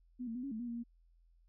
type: tone with pitch steps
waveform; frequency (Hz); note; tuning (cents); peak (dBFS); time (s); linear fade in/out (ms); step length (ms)
sine; 249.1 / 227.3 / 248.9 / 277 / 219.2 / 241.5 / 234.6 / 235.9; B3 / A#3 / B3 / C#4 / A3 / B3 / A#3 / A#3; +15 / -43 / +14 / -1 / -6 / -39 / +11 / +21; -38; 0.19-0.838; 20; 81
effects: added 42 Hz sine -64 dBFS peak until 1.48 s